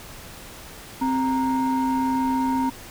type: tone pair together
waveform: sine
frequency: 261.6 / 931.1 Hz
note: C4 / A#5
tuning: 0 / -2 cents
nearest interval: octave + minor seventh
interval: 2198 cents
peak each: -20 / -22 dBFS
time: 1.01-2.7 s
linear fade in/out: 10 ms
effects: tanh soft clip ceiling -16 dBFS + pink hiss -41 dBFS RMS until 2.9 s